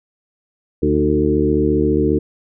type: harmonic tone with a mistuned harmonic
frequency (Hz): 74.7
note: D2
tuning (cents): +30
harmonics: 1 / 2 / 3 / 4 / 5 / 6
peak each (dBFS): -22 / -23 / -22 / -18 / -19 / -20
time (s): 0.82-2.19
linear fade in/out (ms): 10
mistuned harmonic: 4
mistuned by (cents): +40
effects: none